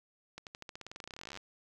accelerating click train, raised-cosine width 0.2 ms, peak -27 dBFS, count 29, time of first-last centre 0.38-1.373 s, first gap 88 ms, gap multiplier 0.92, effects none

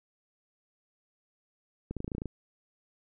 clicks, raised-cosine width 3 ms, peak -22 dBFS, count 10, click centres 1.91 / 1.967 / 2.004 / 2.045 / 2.079 / 2.118 / 2.15 / 2.182 / 2.219 / 2.257 s, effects none

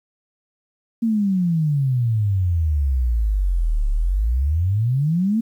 sine exponential two-way sweep, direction down then up, 233.4 to 34.95 to 233.4 Hz, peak -16 dBFS, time 1.02-5.41 s, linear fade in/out 10 ms, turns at 3.89 s, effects 9-bit

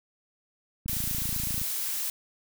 click train, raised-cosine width 5 ms, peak -24 dBFS, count 22, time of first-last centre 0.86-1.615 s, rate 27.8 Hz
blue noise, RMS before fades -31 dBFS, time 0.88-2.1 s, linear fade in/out 2 ms
effects none

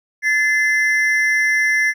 triangle ring-modulated tone, 1900 Hz, A#6, 33 cents sharp, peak -9 dBFS, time 0.22-1.94 s, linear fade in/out 50 ms, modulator 162 Hz, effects none

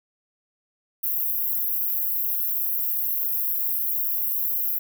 pink high-pass noise, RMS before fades -25 dBFS, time 1.03-4.79 s, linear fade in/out 10 ms, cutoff 12000 Hz, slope 96 dB/octave, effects none

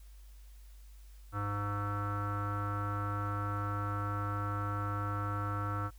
square tone with low-pass filter, 102.2 Hz, G#2, 27 cents flat, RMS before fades -35 dBFS, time 1.32-5.91 s, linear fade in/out 50 ms, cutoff 1300 Hz, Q 9.7, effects added 50 Hz sine -50 dBFS peak until 5.98 s + white hiss -66 dBFS RMS until 5.98 s

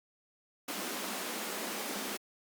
pink high-pass noise, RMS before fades -38 dBFS, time 0.68-2.17 s, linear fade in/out 5 ms, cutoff 190 Hz, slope 96 dB/octave, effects Opus 48 kbps

